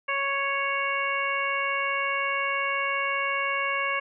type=harmonic tone; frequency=554.4 Hz; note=C#5; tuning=in tune; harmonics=1 / 2 / 3 / 4 / 5; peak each=-34 / -29 / -32 / -29 / -33 dBFS; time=0.08-4 s; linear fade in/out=10 ms; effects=none